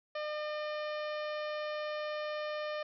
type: harmonic tone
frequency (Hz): 604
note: D5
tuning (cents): +48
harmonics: 1 / 2 / 3 / 4 / 5 / 6 / 7 / 8 / 9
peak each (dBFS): -36 / -43 / -45 / -49 / -51 / -55 / -55 / -58 / -59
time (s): 0.15-2.83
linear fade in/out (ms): 5
effects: none